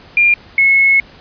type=tone pair in turn; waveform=sine; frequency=2400 / 2185 Hz; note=D7 / C#7; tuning=+37 / -26 cents; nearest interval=major second; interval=163 cents; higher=first; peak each=-7 dBFS; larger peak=neither; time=0.17-0.34 / 0.58-1 s; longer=second; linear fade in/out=2 ms; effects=pink hiss -41 dBFS RMS until 1.2 s + resampled to 11025 Hz